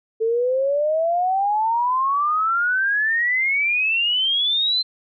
sine exponential sweep, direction up, 440 to 4131 Hz, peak -17 dBFS, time 0.2-4.83 s, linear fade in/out 20 ms, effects none

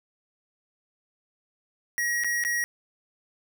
square tone with dropouts, 1900 Hz, A#6, 33 cents sharp, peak -25 dBFS, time 1.98-2.64 s, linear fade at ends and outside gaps 0 ms, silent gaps 2.237-2.245 / 2.438-2.449 s, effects none

